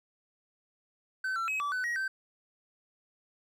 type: tone with pitch steps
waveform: triangle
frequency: 1529 / 1348 / 2552 / 1155 / 1505 / 1896 / 1552 Hz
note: G6 / E6 / D#7 / D6 / F#6 / A#6 / G6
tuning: -44 / +38 / +43 / -29 / +29 / +29 / -18 cents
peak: -28 dBFS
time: 1.24-2.08 s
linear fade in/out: 5 ms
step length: 120 ms
effects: none